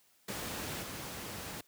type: noise with level steps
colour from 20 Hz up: pink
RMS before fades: -39 / -42 dBFS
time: 0.28-1.61 s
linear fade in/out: 5 ms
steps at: 0.82 s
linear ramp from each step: 10 ms
effects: white hiss -68 dBFS RMS until 1.67 s + high-pass 80 Hz 12 dB/octave